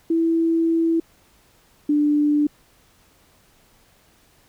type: tone pair in turn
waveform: sine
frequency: 329.6 / 295.3 Hz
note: E4 / D4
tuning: 0 / +10 cents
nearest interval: major second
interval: 190 cents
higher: first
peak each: -16 / -15 dBFS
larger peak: second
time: 0.1-1 / 1.89-2.47 s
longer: first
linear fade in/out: 5 ms
effects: pink hiss -57 dBFS RMS until 4.48 s